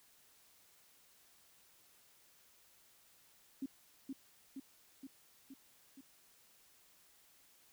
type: tone with echo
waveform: sine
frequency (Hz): 269.3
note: C#4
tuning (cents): -50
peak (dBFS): -37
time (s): 3.62-3.66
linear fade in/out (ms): 5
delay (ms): 470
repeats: 5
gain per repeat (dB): -3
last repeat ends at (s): 6.01
effects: white hiss -67 dBFS RMS until 7.72 s